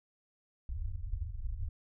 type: low-pass noise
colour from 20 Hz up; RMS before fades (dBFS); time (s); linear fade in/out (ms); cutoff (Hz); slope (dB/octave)
pink; -37; 0.69-1.69; 2; 100; 96
effects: none